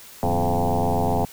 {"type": "tone with frequency modulation", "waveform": "sine", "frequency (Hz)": 339.7, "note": "F4", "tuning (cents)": -48, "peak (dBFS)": -18, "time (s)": [0.23, 1.25], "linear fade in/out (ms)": 0, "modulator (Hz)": 88, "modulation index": 5.9, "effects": ["white hiss -44 dBFS RMS until 1.32 s"]}